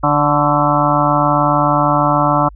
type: harmonic tone with a mistuned harmonic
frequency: 146.83 Hz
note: D3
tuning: in tune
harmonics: 1 / 2 / 4 / 5 / 6 / 7 / 8 / 9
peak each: -19 / -19 / -19 / -19 / -19 / -19 / -19 / -19 dBFS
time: 0.03-2.49 s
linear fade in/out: 10 ms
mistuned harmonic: 8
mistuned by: -59 cents
effects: added 50 Hz sine -34 dBFS peak until 2.55 s